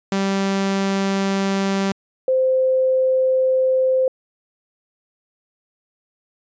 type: tone pair in turn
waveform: sawtooth / sine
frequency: 195.3 / 519.7 Hz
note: G3 / C5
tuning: -6 / -12 cents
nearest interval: octave + perfect fourth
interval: 1694 cents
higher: second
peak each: -14 / -14 dBFS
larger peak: neither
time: 0.12-1.92 / 2.28-4.08 s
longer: neither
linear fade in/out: 2 ms
effects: resampled to 16000 Hz